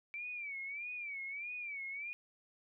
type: tone with vibrato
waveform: sine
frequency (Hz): 2314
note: D7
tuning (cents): -26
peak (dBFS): -40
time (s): 0.14-2.13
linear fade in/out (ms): 0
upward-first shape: sine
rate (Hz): 1.6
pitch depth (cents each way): 120
effects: none